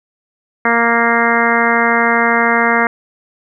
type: harmonic tone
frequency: 233.1 Hz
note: A#3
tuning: in tune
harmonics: 1 / 2 / 3 / 4 / 5 / 6 / 7 / 8 / 9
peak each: -19 / -19 / -19 / -19 / -19 / -19 / -19 / -19 / -19 dBFS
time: 0.65-2.87 s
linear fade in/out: 2 ms
effects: none